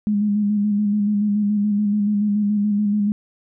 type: tone with vibrato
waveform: sine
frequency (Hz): 206.8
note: G#3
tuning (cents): -7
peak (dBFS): -16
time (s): 0.07-3.12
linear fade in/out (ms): 0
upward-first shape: square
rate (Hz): 7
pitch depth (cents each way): 29
effects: none